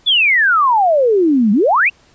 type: exponential two-way sweep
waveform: sine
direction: down then up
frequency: 3540 to 196 to 2829 Hz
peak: -9 dBFS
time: 0.06-1.9 s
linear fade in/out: 20 ms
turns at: 1.52 s
effects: pink hiss -51 dBFS RMS until 2.14 s + resampled to 16000 Hz